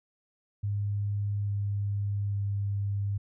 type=tone with pitch steps; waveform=sine; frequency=102 / 101.24 / 100.48 Hz; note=G#2 / G#2 / G2; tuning=-31 / -44 / +43 cents; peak=-27 dBFS; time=0.63-3.18 s; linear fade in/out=10 ms; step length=850 ms; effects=none